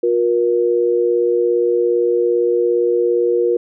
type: tone pair together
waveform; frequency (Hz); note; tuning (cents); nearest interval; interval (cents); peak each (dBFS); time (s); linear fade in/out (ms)
sine; 357.7 / 475.2; F4 / A#4; +41 / +33; perfect fourth; 492; -16 / -15; 0.03-3.57; 5
effects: none